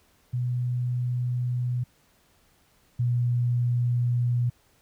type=tone pair in turn; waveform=sine; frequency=123.47 / 121.42 Hz; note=B2 / B2; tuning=0 / -29 cents; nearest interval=unison; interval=29 cents; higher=first; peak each=-24 / -21 dBFS; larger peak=second; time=0.33-1.84 / 2.99-4.5 s; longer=neither; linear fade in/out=10 ms; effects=pink hiss -63 dBFS RMS until 4.81 s